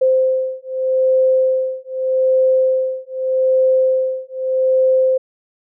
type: beating tone pair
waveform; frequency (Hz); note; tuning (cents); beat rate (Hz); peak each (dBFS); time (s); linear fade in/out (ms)
sine; 520 / 520.82; C5 / C5; -11 / -8; 0.82; -16; 0.01-5.18; 10
effects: none